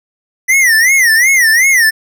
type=tone with vibrato; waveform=square; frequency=1959 Hz; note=B6; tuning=15 cents flat; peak=-7 dBFS; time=0.48-1.91 s; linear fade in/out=20 ms; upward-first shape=sine; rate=2.7 Hz; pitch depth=190 cents each way; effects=none